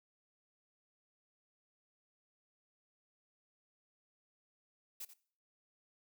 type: noise with echo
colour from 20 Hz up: blue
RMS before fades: -45 dBFS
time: 5-5.05 s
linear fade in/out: 5 ms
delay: 87 ms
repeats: 1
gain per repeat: -12 dB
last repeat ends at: 5.137 s
effects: noise-tail reverb RT60 0.5 s tail -20 dB re dry